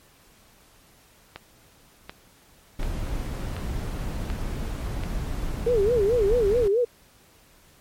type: click train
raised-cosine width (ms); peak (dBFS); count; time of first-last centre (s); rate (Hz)
0.3; -19; 6; 1.36-5.036; 1.36
type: noise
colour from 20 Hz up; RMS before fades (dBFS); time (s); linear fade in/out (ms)
brown; -29; 2.79-6.68; 5
type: tone with vibrato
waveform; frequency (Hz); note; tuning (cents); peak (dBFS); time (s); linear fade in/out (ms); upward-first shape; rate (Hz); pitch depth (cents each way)
sine; 440; A4; 0; -18; 5.66-6.85; 10; sine; 4.6; 210
effects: pink hiss -56 dBFS RMS until 7.8 s + MP3 64 kbps